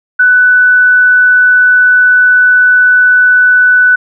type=tone; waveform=sine; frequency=1492 Hz; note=F#6; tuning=14 cents sharp; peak=-3 dBFS; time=0.19-3.96 s; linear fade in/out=10 ms; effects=none